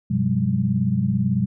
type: tone cluster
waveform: sine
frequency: 96.6 / 125.8 / 181.7 / 199.7 Hz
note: G2 / B2 / F#3 / G3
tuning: -25 / +32 / -31 / +32 cents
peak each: -29 / -22 / -24 / -22 dBFS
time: 0.1-1.46 s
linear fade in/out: 10 ms
effects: none